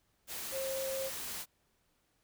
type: tone in noise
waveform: sine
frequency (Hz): 534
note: C5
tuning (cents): +35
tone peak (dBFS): -35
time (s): 0.51-1.11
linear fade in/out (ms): 50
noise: white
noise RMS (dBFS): -41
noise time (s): 0.27-1.46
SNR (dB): +3
effects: pink hiss -75 dBFS RMS until 2.23 s